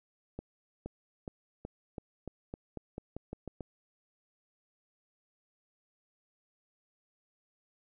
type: accelerating click train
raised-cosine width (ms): 2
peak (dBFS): -26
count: 13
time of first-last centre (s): 0.39-3.607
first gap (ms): 470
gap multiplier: 0.89
effects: none